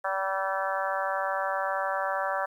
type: harmonic tone with a mistuned harmonic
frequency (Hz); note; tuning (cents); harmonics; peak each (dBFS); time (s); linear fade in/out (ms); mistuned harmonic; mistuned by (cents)
192.4; G3; -32; 3 / 4 / 5 / 6 / 7 / 8 / 9; -32 / -33 / -34 / -35 / -35 / -36 / -37; 0.04-2.46; 10; 5; +18
effects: 10-bit